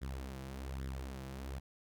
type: tone with flanger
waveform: sawtooth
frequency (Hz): 66.5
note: C2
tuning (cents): +29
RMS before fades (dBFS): -43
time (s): 0.01-1.6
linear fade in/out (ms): 20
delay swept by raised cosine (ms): 0.55 to 6.05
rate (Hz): 1.2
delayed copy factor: +0.65
effects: none